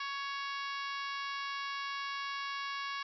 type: harmonic tone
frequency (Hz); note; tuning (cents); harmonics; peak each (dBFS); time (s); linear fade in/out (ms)
557; C#5; +8; 2 / 3 / 4 / 5 / 6 / 7 / 8 / 9 / 10; -39 / -43 / -45 / -47 / -49 / -50 / -51 / -52 / -53; 0-3.03; 5
effects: none